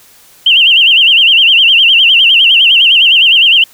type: tone with vibrato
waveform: sine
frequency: 2937 Hz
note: F#7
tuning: 13 cents flat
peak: -3 dBFS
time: 0.46-3.64 s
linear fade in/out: 5 ms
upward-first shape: sine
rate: 9.8 Hz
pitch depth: 160 cents each way
effects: white hiss -42 dBFS RMS until 3.73 s